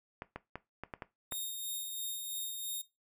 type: clicks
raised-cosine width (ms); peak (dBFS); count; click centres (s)
0.5; -25; 7; 0.221 / 0.36 / 0.556 / 0.836 / 0.938 / 1.022 / 1.323
type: tone with tremolo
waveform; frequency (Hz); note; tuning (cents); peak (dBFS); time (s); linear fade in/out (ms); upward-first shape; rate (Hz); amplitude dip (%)
5% pulse; 3698; A#7; -15; -28; 1.31-2.82; 10; sine; 3; 35
effects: noise-tail reverb RT60 0.2 s tail -17 dB re dry

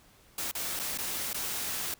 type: noise with dropouts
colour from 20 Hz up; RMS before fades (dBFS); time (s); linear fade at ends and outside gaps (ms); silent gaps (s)
white; -34; 0.38-1.94; 2; 0.513-0.551 / 0.792-0.797 / 0.975-0.986 / 1.331-1.344
effects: pink hiss -60 dBFS RMS until 1.99 s

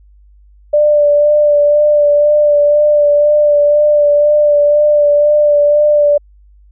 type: tone with vibrato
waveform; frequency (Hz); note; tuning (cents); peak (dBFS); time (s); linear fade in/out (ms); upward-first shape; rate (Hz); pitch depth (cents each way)
sine; 590; D5; +8; -6; 0.73-6.18; 10; sine; 2; 21
effects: added 50 Hz sine -41 dBFS peak until 6.71 s

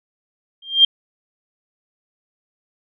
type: tone with exponential growth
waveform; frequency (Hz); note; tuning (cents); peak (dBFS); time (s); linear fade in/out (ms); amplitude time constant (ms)
sine; 3191; G7; +30; -4; 0.62-0.85; 5; 50
effects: none

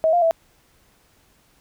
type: tone with pitch steps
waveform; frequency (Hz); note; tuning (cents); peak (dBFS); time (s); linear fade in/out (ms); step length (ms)
sine; 640 / 699 / 658; D#5 / F5 / E5; +49 / +1 / -3; -14; 0.04-0.31; 0; 90
effects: pink hiss -59 dBFS RMS until 1.6 s

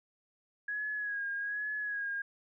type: tone with vibrato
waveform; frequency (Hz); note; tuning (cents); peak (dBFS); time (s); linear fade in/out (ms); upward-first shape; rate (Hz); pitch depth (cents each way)
sine; 1661.2; G#6; 0; -33; 0.68-2.22; 5; sine; 1.2; 44
effects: none

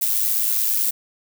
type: noise with amplitude modulation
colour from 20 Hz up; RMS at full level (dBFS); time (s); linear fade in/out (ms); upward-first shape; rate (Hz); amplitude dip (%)
violet; -18; 0.01-0.91; 10; sine; 109; 55
effects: none

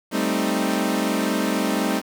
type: chord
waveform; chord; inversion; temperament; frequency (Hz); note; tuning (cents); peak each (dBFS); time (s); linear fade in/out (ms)
sawtooth; A half-diminished seventh; third; equal; 196 / 220 / 261.6 / 311.1; G3 / A3 / C4 / Eb4; 0 / 0 / 0 / 0; -22; 0.11-2.02; 50
effects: 7-bit

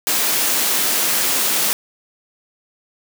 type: high-pass noise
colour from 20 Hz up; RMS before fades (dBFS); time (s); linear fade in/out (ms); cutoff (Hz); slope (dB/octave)
white; -18; 0.07-1.73; 0; 170; 24
effects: none

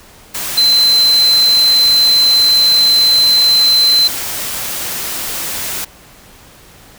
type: tone in noise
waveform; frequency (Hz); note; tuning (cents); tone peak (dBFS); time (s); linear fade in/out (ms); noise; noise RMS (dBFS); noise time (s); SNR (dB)
sine; 4073; C8; -47; -7; 0.57-4.08; 10; white; -21; 0.34-5.85; +11
effects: pink hiss -41 dBFS RMS until 6.98 s

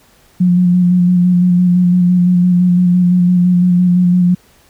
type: tone with vibrato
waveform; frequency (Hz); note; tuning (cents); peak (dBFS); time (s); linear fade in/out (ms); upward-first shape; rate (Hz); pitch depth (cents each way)
sine; 178.7; F3; +40; -7; 0.4-4.35; 10; square; 5.9; 19
effects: pink hiss -49 dBFS RMS until 4.69 s

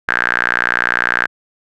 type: tone with band-pass filter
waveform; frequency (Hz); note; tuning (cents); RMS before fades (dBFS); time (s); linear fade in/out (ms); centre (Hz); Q
sawtooth; 60; B1; -49; -17; 0.08-1.27; 5; 1600; 7.8
effects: none

